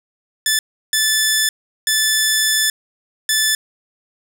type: tone bursts at uneven times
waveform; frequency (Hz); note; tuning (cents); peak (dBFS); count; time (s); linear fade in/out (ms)
10% pulse; 1747; A6; -13; -5; 4; 0.46-0.59 / 0.93-1.49 / 1.87-2.7 / 3.29-3.55; 2
effects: none